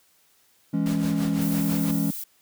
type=chord; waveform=triangle; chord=C# minor; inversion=first; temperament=just; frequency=166.31 / 207.9 / 277.2 Hz; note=E3 / G#3 / C#4; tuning=+16 / +2 / 0 cents; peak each=-24 dBFS; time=0.73-2.11 s; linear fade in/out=10 ms
type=noise with tremolo; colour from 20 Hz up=pink; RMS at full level=-35 dBFS; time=0.86-1.91 s; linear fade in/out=0 ms; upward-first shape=sine; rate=6 Hz; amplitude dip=65%
type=noise; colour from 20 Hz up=violet; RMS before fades=-34 dBFS; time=1.41-2.24 s; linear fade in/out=5 ms
effects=white hiss -62 dBFS RMS until 2.41 s + high-pass 60 Hz 12 dB/octave